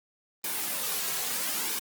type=noise with flanger; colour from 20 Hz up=white; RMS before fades=-31 dBFS; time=0.44-1.79 s; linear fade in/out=2 ms; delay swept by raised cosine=1.5 to 3.4 ms; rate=0.76 Hz; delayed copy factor=-0.55; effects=high-pass 200 Hz 12 dB/octave + Opus 24 kbps